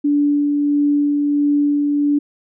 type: tone with tremolo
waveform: sine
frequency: 290 Hz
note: D4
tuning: 22 cents flat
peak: -12 dBFS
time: 0.04-2.19 s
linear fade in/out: 10 ms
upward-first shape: sine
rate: 1.5 Hz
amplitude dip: 25%
effects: none